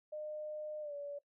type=tone with pitch glide; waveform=sine; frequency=608 to 573.9 Hz; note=D#5 to D5; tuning=-40 to -40 cents; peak=-40 dBFS; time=0.12-1.19 s; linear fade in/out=10 ms; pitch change=-100 cents; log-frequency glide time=0.81-0.94 s; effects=noise-tail reverb RT60 0.1 s tail -17 dB re dry